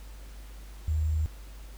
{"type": "tone with sample-and-hold", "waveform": "sine", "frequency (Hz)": 77.78, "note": "D#2", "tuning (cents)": 0, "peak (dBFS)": -24, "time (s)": [0.88, 1.26], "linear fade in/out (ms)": 0, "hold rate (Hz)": 7350, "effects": ["added 50 Hz sine -42 dBFS peak until 1.77 s", "pink hiss -54 dBFS RMS until 1.77 s"]}